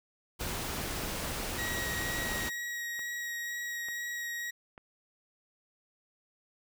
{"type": "noise", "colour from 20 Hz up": "pink", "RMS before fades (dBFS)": -36, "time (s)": [0.39, 2.5], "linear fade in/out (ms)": 20}
{"type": "tone with vibrato", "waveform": "40% pulse", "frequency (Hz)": 1900, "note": "A#6", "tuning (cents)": 33, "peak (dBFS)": -34, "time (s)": [1.58, 4.51], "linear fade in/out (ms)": 10, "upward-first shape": "sine", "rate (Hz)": 2.1, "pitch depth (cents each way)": 9}
{"type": "click train", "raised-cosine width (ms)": 0.5, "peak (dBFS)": -33, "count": 4, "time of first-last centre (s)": [2.1, 4.779], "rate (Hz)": 1.12}
{"effects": []}